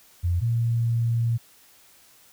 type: tone pair in turn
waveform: sine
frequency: 87.31 / 116.54 Hz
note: F2 / A#2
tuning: 0 / 0 cents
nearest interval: perfect fourth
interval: 500 cents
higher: second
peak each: -20 dBFS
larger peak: neither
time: 0.23-0.41 / 0.41-1.38 s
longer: second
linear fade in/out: 20 ms
effects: white hiss -55 dBFS RMS until 2.32 s